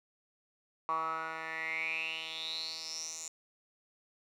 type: tone with band-pass filter sweep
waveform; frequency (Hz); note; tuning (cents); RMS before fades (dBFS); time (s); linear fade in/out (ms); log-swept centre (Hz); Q
10% pulse; 160.9; E3; -42; -38; 0.89-3.28; 0; 1100 to 7000; 9.4
effects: none